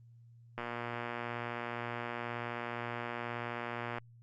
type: click train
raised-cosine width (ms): 0.5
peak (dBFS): -23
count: 406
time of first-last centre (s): 0.58-3.983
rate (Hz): 119
effects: added 117 Hz sine -55 dBFS peak until 4.22 s + Opus 32 kbps